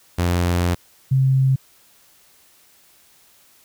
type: tone pair in turn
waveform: sawtooth / sine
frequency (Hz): 87.7 / 132.93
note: F2 / C3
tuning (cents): +8 / +28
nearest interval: perfect fifth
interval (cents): 720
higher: second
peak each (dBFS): -13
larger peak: neither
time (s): 0.18-0.75 / 1.11-1.56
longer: first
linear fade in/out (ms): 10
effects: white hiss -54 dBFS RMS until 3.64 s